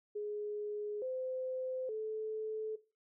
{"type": "tone with pitch steps", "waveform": "sine", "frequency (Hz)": [417.7, 515, 435], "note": ["G#4", "C5", "A4"], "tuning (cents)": [10, -28, -20], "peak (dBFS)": -36, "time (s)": [0.15, 2.76], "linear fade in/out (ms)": 10, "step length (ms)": 870, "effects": ["noise-tail reverb RT60 0.3 s tail -17 dB re dry"]}